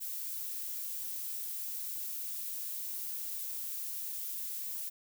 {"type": "noise", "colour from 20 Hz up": "violet", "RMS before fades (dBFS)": -39, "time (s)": [0, 4.9], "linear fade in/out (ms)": 20, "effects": []}